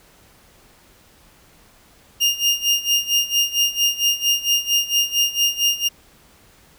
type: tone with tremolo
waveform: 30% pulse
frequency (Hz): 2823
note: F7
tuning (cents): +18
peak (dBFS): -11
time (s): 2.2-5.89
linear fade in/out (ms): 20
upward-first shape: sine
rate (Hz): 4.4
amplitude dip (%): 85
effects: pink hiss -52 dBFS RMS until 6.78 s